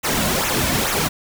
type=noise with flanger; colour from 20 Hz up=pink; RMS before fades=-20 dBFS; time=0.03-1.09 s; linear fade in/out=20 ms; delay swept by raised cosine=0.21 to 2.51 ms; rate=2.3 Hz; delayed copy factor=-0.65; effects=none